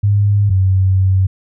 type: tone pair in turn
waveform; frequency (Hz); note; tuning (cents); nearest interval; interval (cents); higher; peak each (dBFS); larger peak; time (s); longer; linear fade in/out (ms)
sine; 102 / 94.8; G#2 / F#2; -31 / +43; minor second; 126; first; -9 / -9; neither; 0.03-0.5 / 0.5-1.27; second; 10
effects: none